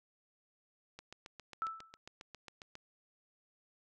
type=click train; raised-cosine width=0.2 ms; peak=-31 dBFS; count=14; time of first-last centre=0.99-2.754 s; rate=7.37 Hz
type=tone with exponential decay; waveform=sine; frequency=1318.5 Hz; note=E6; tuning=in tune; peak=-31 dBFS; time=1.62-1.97 s; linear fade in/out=0 ms; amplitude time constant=75 ms
effects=none